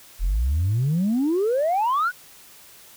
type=exponential sweep; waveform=sine; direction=up; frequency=38.83 to 1525 Hz; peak=-17 dBFS; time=0.19-2.12 s; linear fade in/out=50 ms; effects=tanh soft clip ceiling -16 dBFS + white hiss -48 dBFS RMS until 2.96 s